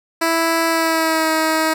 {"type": "tone with pitch glide", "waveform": "10% pulse", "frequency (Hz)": [329.6, 317.5], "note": ["E4", "D#4"], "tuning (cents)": [0, 35], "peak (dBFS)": -7, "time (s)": [0.21, 1.74], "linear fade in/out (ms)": 10, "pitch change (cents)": -65, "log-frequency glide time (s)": [0.68, 1.31], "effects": []}